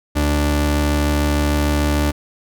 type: tone pair together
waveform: sawtooth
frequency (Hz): 73.42 / 146.84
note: D2 / D3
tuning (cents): 0 / 0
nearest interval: octave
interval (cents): 1200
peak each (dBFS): -12 / -14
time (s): 0.15-2.12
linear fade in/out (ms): 20
effects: none